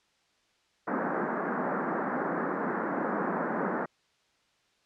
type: band-pass noise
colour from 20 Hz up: pink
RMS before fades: -31 dBFS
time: 0.87-3.86 s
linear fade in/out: 10 ms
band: 180 to 1700 Hz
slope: 48 dB/octave
effects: white hiss -69 dBFS RMS until 4.85 s + low-pass 5000 Hz 12 dB/octave